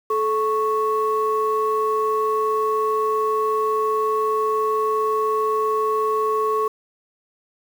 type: tone pair together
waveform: sine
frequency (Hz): 433.6 / 1106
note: A4 / C#6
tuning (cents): -25 / -4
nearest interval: octave + major third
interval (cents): 1621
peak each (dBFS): -20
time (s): 0.1-6.68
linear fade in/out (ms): 5
effects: tanh soft clip ceiling -11 dBFS + 7-bit